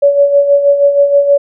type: tone with tremolo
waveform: sine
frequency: 567 Hz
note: C#5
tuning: 39 cents sharp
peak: -3 dBFS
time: 0.02-1.38 s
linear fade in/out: 10 ms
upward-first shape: sine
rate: 6.3 Hz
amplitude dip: 60%
effects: none